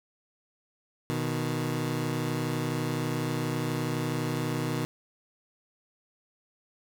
20% pulse tone pair together, 123.47 / 155.56 Hz, B2 / D#3, 0 / 0 cents, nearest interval major third, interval 400 cents, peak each -26 dBFS, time 1.1-4.85 s, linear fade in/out 0 ms, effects none

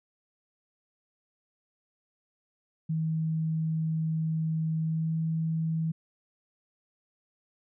sine tone with pitch glide, 159.7 to 161.37 Hz, D#3 to E3, +45 to -37 cents, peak -26 dBFS, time 2.89-5.92 s, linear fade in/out 10 ms, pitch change +18 cents, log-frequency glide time 4.8-5.17 s, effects none

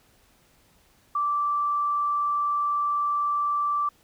sine tone, 1168 Hz, D6, 10 cents flat, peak -22 dBFS, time 1.15-3.89 s, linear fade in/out 5 ms, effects pink hiss -61 dBFS RMS until 4.03 s

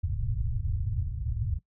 white low-pass noise, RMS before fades -30 dBFS, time 0.03-1.59 s, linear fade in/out 5 ms, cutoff 120 Hz, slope 48 dB/octave, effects noise-tail reverb RT60 0.1 s tail -18 dB re dry

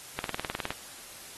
click train, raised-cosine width 0.3 ms, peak -15 dBFS, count 11, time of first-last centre 0.19-0.705 s, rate 19.4 Hz, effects white hiss -46 dBFS RMS until 1.37 s + AAC 32 kbps

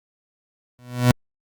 30% pulse tone with exponential growth, 123.47 Hz, B2, in tune, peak -7 dBFS, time 0.79-1.11 s, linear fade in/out 0 ms, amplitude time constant 68 ms, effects Opus 48 kbps

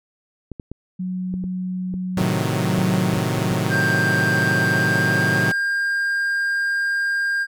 clicks, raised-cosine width 3 ms, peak -19 dBFS, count 12, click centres 0.517 / 0.598 / 0.716 / 1.34 / 1.44 / 1.94 / 2.215 / 2.788 / 3.137 / 3.171 / 3.389 / 3.518 s
sine tone, 183.8 Hz, F#3, 11 cents flat, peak -23 dBFS, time 0.99-3.55 s, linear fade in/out 10 ms
sawtooth chord, A diminished seventh, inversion none, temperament equal, 110 / 130.81 / 155.56 / 185 Hz, A2 / C3 / Eb3 / Gb3, 0 / 0 / 0 / 0 cents, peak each -21 dBFS, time 2.17-5.52 s, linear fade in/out 5 ms
triangle tone with pitch glide, 1584 to 1605.2 Hz, G6 to G6, +18 to +41 cents, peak -17 dBFS, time 3.69-7.47 s, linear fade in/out 50 ms, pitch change +23 cents, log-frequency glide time 4.67-5.56 s
effects none

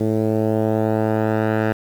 10% pulse tone with low-pass filter sweep, 109.3 Hz, A2, 11 cents flat, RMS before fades -19 dBFS, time 0-1.73 s, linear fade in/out 10 ms, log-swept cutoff 410 to 1700 Hz, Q 1.2, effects 7-bit

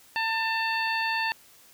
harmonic tone with a mistuned harmonic, 893 Hz, A5, 25 cents sharp, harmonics 1 / 2 / 3 / 4 / 5, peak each -29 / -29 / -31 / -40 / -36 dBFS, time 0.16-1.32 s, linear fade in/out 0 ms, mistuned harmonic 1, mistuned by +16 cents, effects white hiss -55 dBFS RMS until 1.73 s

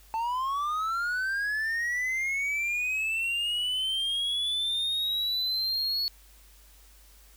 triangle linear sweep, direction up, 880 to 4400 Hz, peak -25 dBFS, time 0.14-6.08 s, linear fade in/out 0 ms, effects added 50 Hz sine -54 dBFS peak until 7.36 s + white hiss -58 dBFS RMS until 7.36 s

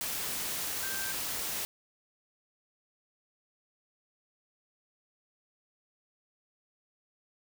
sine tone in noise, 1568 Hz, G6, in tune, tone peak -39 dBFS, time 0.83-1.12 s, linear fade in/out 0 ms, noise white, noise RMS -35 dBFS, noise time 0.01-1.65 s, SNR -7 dB, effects none

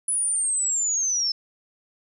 sine linear sweep, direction down, 10020 to 5230 Hz, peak -21 dBFS, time 0.08-1.32 s, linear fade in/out 5 ms, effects none

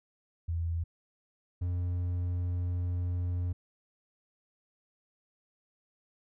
sine / triangle tone pair in turn, 83.7 / 88.68 Hz, E2 / F2, +27 / +27 cents, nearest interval minor second, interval 100 cents, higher second, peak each -29 / -27 dBFS, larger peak second, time 0.48-0.84 / 1.61-3.53 s, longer second, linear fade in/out 10 ms, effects none

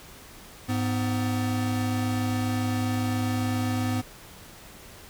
square tone pair together, 103.83 / 251.4 Hz, G#2 / B3, 0 / +31 cents, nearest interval octave + minor third, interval 1531 cents, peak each -28 dBFS, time 0.68-4.02 s, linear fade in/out 20 ms, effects pink hiss -47 dBFS RMS until 5.09 s

